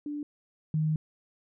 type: tone pair in turn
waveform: sine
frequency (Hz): 293.7 / 155.58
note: D4 / D#3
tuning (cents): 0 / 0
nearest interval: major seventh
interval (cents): 1100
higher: first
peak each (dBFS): -32 / -24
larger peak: second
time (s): 0.06-0.23 / 0.74-0.96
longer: second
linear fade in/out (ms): 2
effects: none